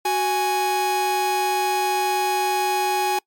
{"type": "tone pair together", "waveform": "45% pulse", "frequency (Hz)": [370.8, 830.6], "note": ["F#4", "G#5"], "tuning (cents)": [4, 0], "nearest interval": "octave + major second", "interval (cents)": 1396, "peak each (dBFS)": [-25, -20], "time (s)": [0.05, 3.19], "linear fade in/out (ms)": 5, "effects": ["noise-tail reverb RT60 0.1 s tail -25 dB re dry", "MP3 96 kbps"]}